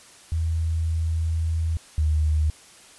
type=tone pair in turn; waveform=sine; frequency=81.4 / 76.96 Hz; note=E2 / D#2; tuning=-21 / -18 cents; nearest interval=minor second; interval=97 cents; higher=first; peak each=-21 / -18 dBFS; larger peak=second; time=0.32-1.77 / 1.98-2.5 s; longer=first; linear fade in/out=0 ms; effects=white hiss -49 dBFS RMS until 2.98 s + resampled to 24000 Hz

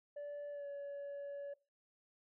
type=tone with pitch glide; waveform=sine; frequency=580 to 566.8 Hz; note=D5 to C#5; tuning=-22 to +38 cents; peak=-40 dBFS; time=0.16-1.54 s; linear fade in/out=10 ms; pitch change=-40 cents; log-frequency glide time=0.51-0.67 s; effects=noise-tail reverb RT60 0.3 s tail -23 dB re dry + tanh soft clip ceiling -42 dBFS

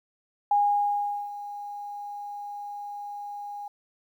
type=tone with ADSR envelope; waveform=sine; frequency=819 Hz; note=G#5; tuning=24 cents flat; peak=-18 dBFS; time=0.51-3.68 s; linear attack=4 ms; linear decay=780 ms; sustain=-16 dB; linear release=4 ms; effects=10-bit

